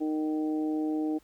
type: harmonic tone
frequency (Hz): 154.6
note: D#3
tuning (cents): -11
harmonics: 2 / 3 / 4 / 5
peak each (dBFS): -27 / -38 / -44 / -42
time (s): 0-1.19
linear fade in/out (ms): 20
effects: pink hiss -64 dBFS RMS until 1.23 s